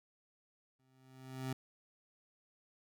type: tone with exponential growth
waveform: 25% pulse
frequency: 130.81 Hz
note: C3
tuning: in tune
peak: -32 dBFS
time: 0.79-1.53 s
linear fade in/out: 5 ms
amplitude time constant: 160 ms
effects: none